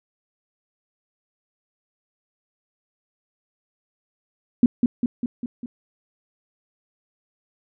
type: tone with echo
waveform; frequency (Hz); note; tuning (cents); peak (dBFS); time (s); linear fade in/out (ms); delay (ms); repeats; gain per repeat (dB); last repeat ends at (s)
sine; 240.8; B3; -44; -9; 4.63-4.66; 2; 200; 5; -4; 5.66
effects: none